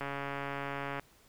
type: click train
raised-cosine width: 0.5 ms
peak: -22 dBFS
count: 139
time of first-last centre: 0.01-0.996 s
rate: 140 Hz
effects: pink hiss -63 dBFS RMS until 1.28 s